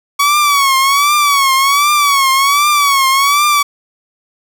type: tone with vibrato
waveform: sawtooth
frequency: 1126 Hz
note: C#6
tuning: 27 cents sharp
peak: -5 dBFS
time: 0.19-3.63 s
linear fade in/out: 10 ms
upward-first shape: triangle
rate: 1.3 Hz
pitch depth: 110 cents each way
effects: none